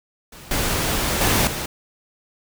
pink noise with level steps, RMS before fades -41 / -22 / -18 / -27 dBFS, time 0.32-1.66 s, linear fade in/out 5 ms, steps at 0.51 / 1.21 / 1.47 s, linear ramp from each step 2 ms, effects none

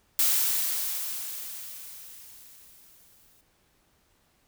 blue noise with exponential decay, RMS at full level -22 dBFS, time 0.19-3.41 s, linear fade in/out 1 ms, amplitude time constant 700 ms, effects pink hiss -67 dBFS RMS until 4.47 s

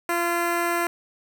10% pulse tone with notch filter, 343.6 Hz, F4, 28 cents flat, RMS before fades -24 dBFS, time 0.09-0.87 s, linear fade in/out 2 ms, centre 4900 Hz, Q 1.7, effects none

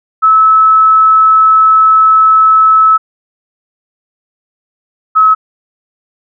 sine tone pair in turn, 1300 / 1287.3 Hz, E6 / E6, -24 / -41 cents, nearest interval unison, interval 17 cents, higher first, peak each -3 dBFS, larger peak neither, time 0.22-2.98 / 5.15-5.35 s, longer first, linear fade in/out 20 ms, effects none

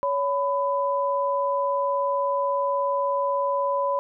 sine tone pair together, 561.2 / 1000 Hz, C#5 / B5, +21 / +21 cents, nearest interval minor seventh, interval 1000 cents, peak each -24 dBFS, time 0.03-3.99 s, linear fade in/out 0 ms, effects none

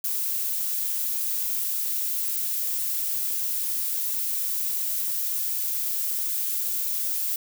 violet noise, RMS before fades -27 dBFS, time 0.04-7.36 s, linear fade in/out 2 ms, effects none

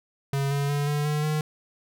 square tone with pitch steps, 138.59 / 141.34 / 144.14 / 147 / 149.92 / 152.89 Hz, C#3 / C#3 / D3 / D3 / D3 / D#3, 0 / +34 / -32 / +2 / +36 / -30 cents, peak -24 dBFS, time 0.33-1.41 s, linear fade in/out 2 ms, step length 180 ms, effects none

